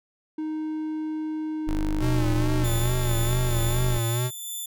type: tone with pitch glide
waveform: triangle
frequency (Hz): 311.1 to 305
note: D#4 to D#4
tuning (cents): 0 to -34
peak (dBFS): -25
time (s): 0.38-2.64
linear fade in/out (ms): 5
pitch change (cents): -34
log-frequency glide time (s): 1.53-2.48
type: tone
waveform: square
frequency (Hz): 25.29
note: G#0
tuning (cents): -45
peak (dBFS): -25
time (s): 1.67-3.99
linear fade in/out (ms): 10
type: tone with vibrato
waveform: square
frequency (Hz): 120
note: B2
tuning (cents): -49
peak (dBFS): -24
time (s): 1.99-4.31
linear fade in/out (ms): 50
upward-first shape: sine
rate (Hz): 2.3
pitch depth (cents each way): 72
type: tone with tremolo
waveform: 5% pulse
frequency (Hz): 3519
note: A7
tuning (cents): 0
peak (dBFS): -23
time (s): 2.64-4.66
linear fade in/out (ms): 5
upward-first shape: sine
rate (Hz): 2.2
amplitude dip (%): 40
effects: none